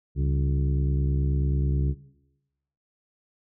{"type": "harmonic tone with a mistuned harmonic", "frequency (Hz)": 69.3, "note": "C#2", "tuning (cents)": 0, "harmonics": [1, 2, 3, 4, 5, 6], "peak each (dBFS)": [-24, -25, -37, -38, -38, -43], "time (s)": [0.15, 1.95], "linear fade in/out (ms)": 50, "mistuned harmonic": 3, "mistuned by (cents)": -93, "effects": ["noise-tail reverb RT60 0.9 s tail -17 dB re dry"]}